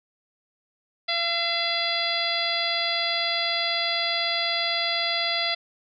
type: harmonic tone with a mistuned harmonic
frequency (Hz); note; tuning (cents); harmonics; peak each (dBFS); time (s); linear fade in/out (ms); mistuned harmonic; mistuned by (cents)
682; F5; -41; 1 / 2 / 3 / 4 / 5 / 6 / 7; -31 / -35 / -29 / -35 / -29 / -30 / -30; 1.08-5.55; 10; 4; -29
effects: none